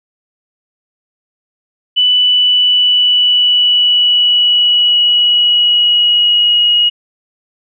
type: tone with pitch glide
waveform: sine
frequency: 2981 to 2893 Hz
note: F#7 to F#7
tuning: +12 to -40 cents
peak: -7 dBFS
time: 1.96-6.9 s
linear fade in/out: 20 ms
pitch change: -52 cents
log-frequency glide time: 2.09-6.69 s
effects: none